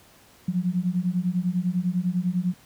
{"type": "beating tone pair", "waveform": "sine", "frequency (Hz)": [174.61, 184.61], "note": ["F3", "F#3"], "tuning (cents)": [0, -4], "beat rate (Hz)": 10, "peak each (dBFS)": -25, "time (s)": [0.48, 2.54], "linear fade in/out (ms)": 5, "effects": ["pink hiss -54 dBFS RMS until 2.65 s", "high-pass 60 Hz 12 dB/octave"]}